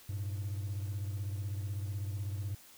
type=beating tone pair; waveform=triangle; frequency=98 / 114 Hz; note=G2 / A#2; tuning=0 / -38 cents; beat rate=16 Hz; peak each=-32 / -39 dBFS; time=0.09-2.55 s; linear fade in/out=5 ms; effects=tanh soft clip ceiling -30 dBFS + white hiss -57 dBFS RMS until 2.77 s